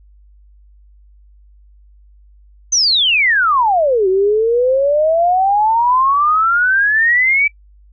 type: exponential two-way sweep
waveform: sine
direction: down then up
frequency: 6310 to 369.8 to 2321 Hz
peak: -10 dBFS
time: 2.72-7.48 s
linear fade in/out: 10 ms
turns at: 4.08 s
effects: noise-tail reverb RT60 0.1 s tail -22 dB re dry + added 50 Hz sine -43 dBFS peak until 7.92 s